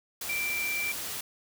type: tone in noise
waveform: sine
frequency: 2349 Hz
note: D7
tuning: in tune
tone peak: -29 dBFS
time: 0.29-0.92 s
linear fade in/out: 5 ms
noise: white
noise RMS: -36 dBFS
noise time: 0.21-1.21 s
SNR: +4 dB
effects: none